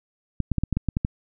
clicks, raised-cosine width 5 ms, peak -10 dBFS, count 9, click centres 0.403 / 0.517 / 0.583 / 0.636 / 0.727 / 0.77 / 0.887 / 0.969 / 1.049 s, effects none

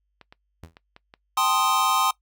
clicks, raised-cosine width 0.3 ms, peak -29 dBFS, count 6, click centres 0.213 / 0.325 / 0.769 / 0.964 / 1.139 / 1.373 s
sawtooth tone with exponential decay, 82.5 Hz, E2, 2 cents sharp, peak -33 dBFS, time 0.63-0.76 s, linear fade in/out 0 ms, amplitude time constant 27 ms
square chord, A half-diminished seventh, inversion third, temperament equal, 784 / 880 / 1046.5 / 1244.5 Hz, G5 / A5 / C6 / Eb6, 0 / 0 / 0 / 0 cents, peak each -28 / -29 / -24 / -24 dBFS, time 1.37-2.11 s, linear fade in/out 5 ms
effects noise-tail reverb RT60 0.1 s tail -20 dB re dry + added 50 Hz sine -70 dBFS peak until 2.21 s

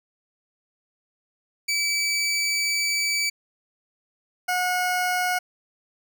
20% pulse tone pair in turn, 2301 / 726.1 Hz, D7 / F#5, -36 / -33 cents, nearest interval octave + minor sixth, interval 1997 cents, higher first, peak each -17 dBFS, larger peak neither, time 1.68-3.3 / 4.48-5.39 s, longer first, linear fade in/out 10 ms, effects none

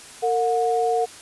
sine tone pair together, 456.9 / 725.3 Hz, A#4 / F#5, -35 / -35 cents, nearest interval minor sixth, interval 800 cents, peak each -21 dBFS, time 0.22-1.06 s, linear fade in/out 20 ms, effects white hiss -42 dBFS RMS until 1.21 s + resampled to 24000 Hz

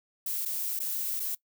violet noise with dropouts, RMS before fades -32 dBFS, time 0.26-1.35 s, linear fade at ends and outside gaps 5 ms, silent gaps 0.452-0.457 / 0.792-0.801 / 1.197-1.2 s, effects noise-tail reverb RT60 0.1 s tail -21 dB re dry

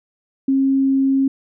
sine tone, 269.8 Hz, C#4, 47 cents flat, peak -13 dBFS, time 0.48-1.28 s, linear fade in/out 5 ms, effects none

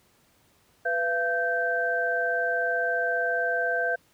sine tone cluster, 496.4 / 681 / 1559 Hz, B4 / F5 / G6, +9 / -44 / -10 cents, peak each -30 / -28 / -26 dBFS, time 0.85-3.96 s, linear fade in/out 10 ms, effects pink hiss -63 dBFS RMS until 4.13 s + high-pass 60 Hz 12 dB/octave

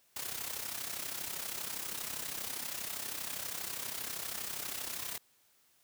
white noise with amplitude modulation, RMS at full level -37 dBFS, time 0.16-5.18 s, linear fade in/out 5 ms, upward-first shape sine, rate 32.5 Hz, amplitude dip 65%, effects white hiss -69 dBFS RMS until 5.83 s + high-pass 60 Hz 12 dB/octave

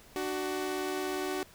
sawtooth tone pair together, 297.1 / 374.3 Hz, D4 / F#4, +20 / +20 cents, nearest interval major third, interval 400 cents, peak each -33 / -29 dBFS, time 0.16-1.43 s, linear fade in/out 0 ms, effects pink hiss -56 dBFS RMS until 1.54 s

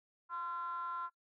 triangle ring-modulated tone, 165.4 Hz, E3, 6 cents sharp, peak -32 dBFS, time 0.29-1.1 s, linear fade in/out 50 ms, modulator 1200 Hz, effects noise-tail reverb RT60 0.1 s tail -23 dB re dry + tanh soft clip ceiling -29 dBFS

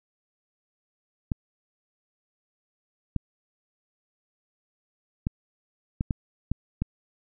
clicks, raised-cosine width 5 ms, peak -13 dBFS, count 7, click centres 1.318 / 3.163 / 5.269 / 6.009 / 6.108 / 6.516 / 6.82 s, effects none

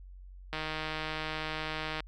click train, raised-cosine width 0.3 ms, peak -19 dBFS, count 231, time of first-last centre 0.53-2.004 s, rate 156 Hz, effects added 46 Hz sine -46 dBFS peak until 2.07 s

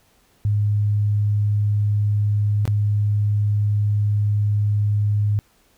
sine tone with dropouts, 103.83 Hz, G#2, in tune, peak -16 dBFS, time 0.45-5.39 s, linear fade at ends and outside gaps 0 ms, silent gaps 2.654-2.677 s, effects pink hiss -59 dBFS RMS until 5.77 s

